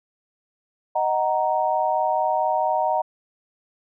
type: chord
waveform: sine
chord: D# minor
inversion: none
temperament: just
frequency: 622.3 / 746.7 / 933.4 Hz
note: D#5 / F#5 / A#5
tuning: 0 / +16 / +2 cents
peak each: -24 / -23 / -23 dBFS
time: 0.95-3.02 s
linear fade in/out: 10 ms
effects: none